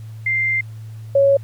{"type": "tone pair in turn", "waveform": "sine", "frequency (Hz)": [2093, 554.4], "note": ["C7", "C#5"], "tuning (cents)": [0, 0], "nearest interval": "octave + major seventh", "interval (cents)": 2300, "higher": "first", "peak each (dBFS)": [-16, -10], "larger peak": "second", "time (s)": [[0.26, 0.61], [1.15, 1.37]], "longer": "first", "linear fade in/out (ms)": 5, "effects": ["added 110 Hz sine -31 dBFS peak until 1.43 s", "pink hiss -53 dBFS RMS until 1.43 s"]}